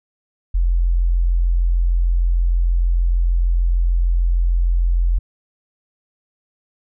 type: tone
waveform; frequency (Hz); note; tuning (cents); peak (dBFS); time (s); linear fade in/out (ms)
sine; 43.27; F1; -15; -13; 0.54-5.19; 10
effects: none